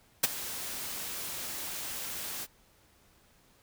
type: noise with ADSR envelope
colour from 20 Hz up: white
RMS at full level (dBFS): -22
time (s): 0.23-2.47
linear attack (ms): 10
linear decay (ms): 23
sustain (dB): -16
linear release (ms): 41
effects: pink hiss -64 dBFS RMS until 3.62 s